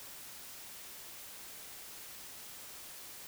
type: silence
effects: white hiss -49 dBFS RMS until 3.27 s